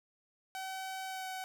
sawtooth tone with pitch glide, 761 to 753.1 Hz, F#5 to F#5, +48 to +30 cents, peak -35 dBFS, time 0.55-1.44 s, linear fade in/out 0 ms, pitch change -18 cents, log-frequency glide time 1.07-1.27 s, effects none

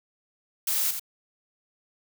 blue noise with echo, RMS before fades -26 dBFS, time 0.67-0.91 s, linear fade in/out 5 ms, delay 86 ms, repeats 1, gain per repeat -7 dB, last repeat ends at 0.996 s, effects none

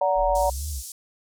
sine chord, D augmented, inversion none, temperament equal with one note detuned, 576.2 / 740 / 932.3 Hz, D5 / F#5 / A#5, -33 / 0 / 0 cents, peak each -22 / -24 / -24 dBFS, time 0.01-0.5 s, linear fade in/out 5 ms
sine linear two-way sweep, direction up then down, 32.25 to 78.5 to 57.8 Hz, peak -28 dBFS, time 0.15-0.83 s, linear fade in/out 50 ms, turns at 0.69 s
pink band-pass noise, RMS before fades -38 dBFS, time 0.35-0.92 s, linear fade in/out 2 ms, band 5500 to 13000 Hz, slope 24 dB/octave
effects none

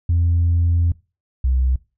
sine tone pair in turn, 85.2 / 64.33 Hz, F2 / C2, -42 / -29 cents, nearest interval perfect fourth, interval 487 cents, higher first, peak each -12 / -13 dBFS, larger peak first, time 0.09-0.92 / 1.44-1.76 s, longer first, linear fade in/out 5 ms, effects noise-tail reverb RT60 0.3 s tail -23 dB re dry + tanh soft clip ceiling -11 dBFS

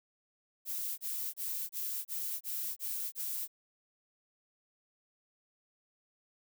violet noise bursts, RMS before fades -37 dBFS, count 8, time 0.65-3.479 s, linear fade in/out 50 ms, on 330 ms, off 27 ms, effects none

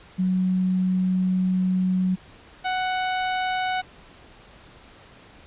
sine / sawtooth tone pair in turn, 185 / 742.1 Hz, F#3 / F#5, 0 / +5 cents, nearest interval 2 octaves, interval 2405 cents, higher second, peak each -19 / -19 dBFS, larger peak neither, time 0.18-2.16 / 2.64-3.82 s, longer first, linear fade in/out 20 ms, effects pink hiss -49 dBFS RMS until 5.46 s + resampled to 8000 Hz

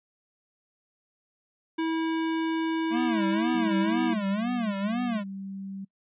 square tone, 324.3 Hz, E4, 28 cents flat, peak -26 dBFS, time 1.78-4.14 s, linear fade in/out 10 ms
square tone with vibrato, 220 Hz, A3, in tune, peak -27 dBFS, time 2.9-5.24 s, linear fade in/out 50 ms, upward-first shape sine, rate 2 Hz, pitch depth 210 cents each way
sine tone with pitch glide, 193.1 to 194.44 Hz, G3 to G3, -26 to -14 cents, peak -34 dBFS, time 3.54-5.85 s, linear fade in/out 10 ms, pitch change +12 cents, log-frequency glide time 4.39-5.3 s
effects noise-tail reverb RT60 0.1 s tail -26 dB re dry + resampled to 8000 Hz

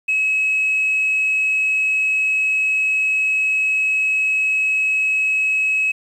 sine tone, 2568 Hz, E7, 46 cents flat, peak -14 dBFS, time 0.08-5.92 s, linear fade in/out 10 ms, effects tanh soft clip ceiling -12 dBFS + 8-bit

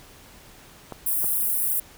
clicks, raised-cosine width 1 ms, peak -20 dBFS, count 2, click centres 0.923 / 1.243 s
white high-pass noise, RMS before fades -24 dBFS, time 1.06-1.8 s, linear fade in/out 5 ms, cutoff 9300 Hz, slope 48 dB/octave
effects pink hiss -49 dBFS RMS until 1.97 s

